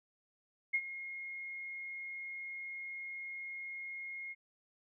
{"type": "tone with ADSR envelope", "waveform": "sine", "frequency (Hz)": 2148, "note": "C7", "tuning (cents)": 45, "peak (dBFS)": -27, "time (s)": [0.73, 4.35], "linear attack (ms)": 17, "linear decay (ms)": 57, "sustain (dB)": -14, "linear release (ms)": 35, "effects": []}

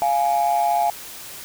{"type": "tone pair together", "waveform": "sine", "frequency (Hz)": [698.2, 834], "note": ["F5", "G#5"], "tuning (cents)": [-1, 7], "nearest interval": "minor third", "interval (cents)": 308, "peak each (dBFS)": -18, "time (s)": [0.02, 0.9], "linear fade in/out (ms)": 0, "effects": ["tanh soft clip ceiling -12 dBFS", "white hiss -37 dBFS RMS until 1.44 s"]}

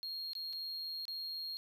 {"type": "tone with dropouts", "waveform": "triangle", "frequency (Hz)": 4254, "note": "C8", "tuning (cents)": 28, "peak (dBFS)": -38, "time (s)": [0.03, 1.57], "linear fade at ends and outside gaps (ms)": 0, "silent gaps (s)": [[0.333, 0.352], [0.528, 0.532], [1.053, 1.081]], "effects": []}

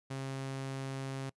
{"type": "tone", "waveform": "sawtooth", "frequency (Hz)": 134.6, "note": "C3", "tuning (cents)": 49, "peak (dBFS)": -33, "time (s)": [0.1, 1.3], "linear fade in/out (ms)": 10, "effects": ["noise-tail reverb RT60 0.1 s tail -23 dB re dry", "resampled to 24000 Hz"]}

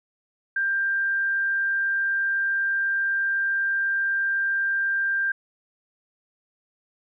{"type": "tone", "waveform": "sine", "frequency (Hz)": 1587, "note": "G6", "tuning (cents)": 21, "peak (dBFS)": -21, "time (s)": [0.56, 5.32], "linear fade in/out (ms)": 5, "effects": []}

